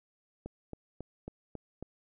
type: click train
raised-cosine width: 2 ms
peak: -27 dBFS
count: 6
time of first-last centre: 0.46-1.826 s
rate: 3.66 Hz
effects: none